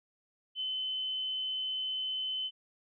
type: tone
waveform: sine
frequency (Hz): 3045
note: F#7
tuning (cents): +49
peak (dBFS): -32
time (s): 0.55-2.51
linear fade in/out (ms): 50
effects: none